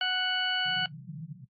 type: harmonic tone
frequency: 740 Hz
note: F#5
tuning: in tune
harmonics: 1 / 2 / 3 / 4 / 6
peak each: -35 / -30 / -40 / -29 / -39 dBFS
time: 0.01-0.86 s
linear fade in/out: 2 ms
type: band-pass noise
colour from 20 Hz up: pink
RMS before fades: -43 dBFS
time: 0.65-1.46 s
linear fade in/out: 20 ms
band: 130 to 180 Hz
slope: 96 dB/octave
effects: noise-tail reverb RT60 0.1 s tail -18 dB re dry + AAC 48 kbps